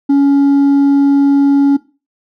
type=tone with hard clipping; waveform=triangle; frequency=280 Hz; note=C#4; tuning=18 cents sharp; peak=-5 dBFS; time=0.09-1.77 s; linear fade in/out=10 ms; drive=1 dB; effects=noise-tail reverb RT60 0.3 s tail -17 dB re dry